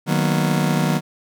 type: chord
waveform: 40% pulse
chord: B major seventh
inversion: first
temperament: just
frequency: 154.34 / 185.21 / 231.5 / 246.9 Hz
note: D#3 / F#3 / A#3 / B3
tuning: -14 / +2 / -12 / 0 cents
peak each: -19 / -21 / -25 / -25 dBFS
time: 0.06-1.01 s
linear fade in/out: 50 ms
effects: none

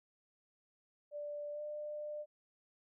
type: tone with pitch glide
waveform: sine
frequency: 587.3 to 597.9 Hz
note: D5 to D5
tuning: 0 to +31 cents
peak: -40 dBFS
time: 1.11-2.26 s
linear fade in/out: 50 ms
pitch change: +31 cents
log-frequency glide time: 1.52-1.61 s
effects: none

